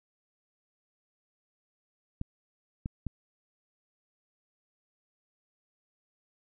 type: clicks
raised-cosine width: 5 ms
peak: -21 dBFS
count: 3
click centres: 2.214 / 2.859 / 3.067 s
effects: none